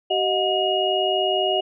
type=tone cluster; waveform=sine; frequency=381.9 / 626 / 726 / 2875 Hz; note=G4 / D#5 / F#5 / F7; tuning=-45 / +10 / -33 / +50 cents; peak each=-24 dBFS; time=0.1-1.61 s; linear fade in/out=10 ms; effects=none